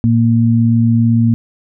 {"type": "tone pair together", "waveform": "sine", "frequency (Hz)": [114.3, 231.8], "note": ["A#2", "A#3"], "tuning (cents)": [-34, -10], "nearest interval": "octave", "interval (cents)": 1224, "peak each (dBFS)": -11, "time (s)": [0.04, 1.34], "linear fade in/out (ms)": 0, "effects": []}